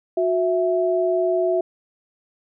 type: tone pair together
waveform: sine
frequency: 365 / 659.3 Hz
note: F#4 / E5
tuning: -24 / 0 cents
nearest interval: minor seventh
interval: 1024 cents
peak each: -20 dBFS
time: 0.17-1.61 s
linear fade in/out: 5 ms
effects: none